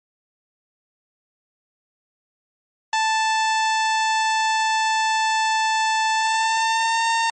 sawtooth tone with pitch glide, 880 to 911.6 Hz, A5 to A#5, 0 to -39 cents, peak -14 dBFS, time 2.93-7.3 s, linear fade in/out 2 ms, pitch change +61 cents, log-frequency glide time 6.13-7.04 s, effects MP3 32 kbps

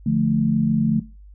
sine chord, D minor, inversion none, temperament equal, 146.83 / 174.61 / 220 Hz, D3 / F3 / A3, 0 / 0 / 0 cents, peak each -22 / -23 / -19 dBFS, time 0.06-1 s, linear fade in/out 5 ms, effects noise-tail reverb RT60 0.3 s tail -18 dB re dry + added 50 Hz sine -41 dBFS peak until 1.34 s

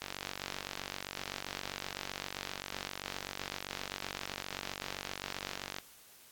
click train, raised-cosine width 0.2 ms, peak -20 dBFS, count 276, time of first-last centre 0.02-5.785 s, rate 47.7 Hz, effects white hiss -58 dBFS RMS until 6.31 s + AAC 64 kbps

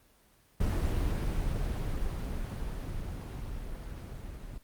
brown noise with level ramp, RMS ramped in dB -28 to -42 dBFS, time 0.6-4.58 s, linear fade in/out 5 ms, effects pink hiss -64 dBFS RMS until 4.63 s + Opus 24 kbps

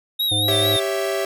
square tone with vibrato, 3729 Hz, A#7, in tune, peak -19 dBFS, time 0.19-0.8 s, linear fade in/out 10 ms, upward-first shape sine, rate 4.5 Hz, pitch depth 61 cents each way
harmonic tone, 103.83 Hz, G#2, in tune, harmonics 1 / 3 / 5 / 7, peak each -24 / -29 / -32 / -34 dBFS, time 0.31-0.77 s, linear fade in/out 10 ms
45% pulse chord, C# diminished, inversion second, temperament equal, 392 / 554.4 / 659.3 Hz, G4 / C#5 / E5, 0 / 0 / 0 cents, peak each -24 / -27 / -25 dBFS, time 0.48-1.25 s, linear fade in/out 2 ms
effects none

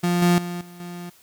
35% pulse tone with level steps, 175.3 Hz, F3, 7 cents sharp, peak -17 / -13 / -26 / -39 / -31 dBFS, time 0.03-1.1 s, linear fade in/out 10 ms, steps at 0.22 / 0.38 / 0.61 / 0.8 s, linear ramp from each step 2 ms, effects white hiss -54 dBFS RMS until 1.22 s

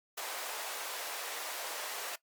pink high-pass noise, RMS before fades -40 dBFS, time 0.17-2.16 s, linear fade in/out 10 ms, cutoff 510 Hz, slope 24 dB/octave, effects noise-tail reverb RT60 0.1 s tail -18 dB re dry + Opus 48 kbps

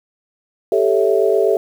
sine chord, A dominant seventh, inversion third, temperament equal with one note detuned, 392 / 440 / 560.2 / 659.3 Hz, G4 / A4 / C#5 / E5, 0 / 0 / +18 / 0 cents, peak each -16 / -16 / -21 / -19 dBFS, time 0.72-1.57 s, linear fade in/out 2 ms, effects 7-bit

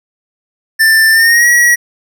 square tone with pitch glide, 1778 to 1916.7 Hz, A6 to A#6, +18 to +48 cents, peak -6 dBFS, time 0.79-1.76 s, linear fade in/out 20 ms, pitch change +130 cents, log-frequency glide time 1.12-1.47 s, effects none

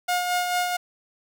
sawtooth tone with tremolo, 716 Hz, F5, 43 cents sharp, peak -17 dBFS, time 0.08-0.77 s, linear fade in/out 10 ms, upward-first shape sine, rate 4.5 Hz, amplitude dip 40%, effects 8-bit

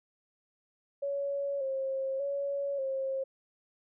sine tone with vibrato, 548 Hz, C#5, 20 cents flat, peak -30 dBFS, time 1.02-3.24 s, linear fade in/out 10 ms, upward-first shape square, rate 0.85 Hz, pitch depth 41 cents each way, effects none

